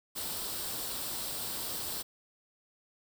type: noise with comb filter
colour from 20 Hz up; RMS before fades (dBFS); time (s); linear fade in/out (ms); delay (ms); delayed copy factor
white; -37; 0.15-2.03; 20; 0.23; +0.5
effects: none